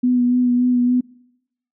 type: tone with vibrato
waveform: sine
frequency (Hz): 246.9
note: B3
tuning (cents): 0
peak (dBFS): -13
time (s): 0.03-1.01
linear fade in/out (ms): 10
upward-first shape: sine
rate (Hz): 3.5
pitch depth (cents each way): 20
effects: noise-tail reverb RT60 0.8 s tail -23 dB re dry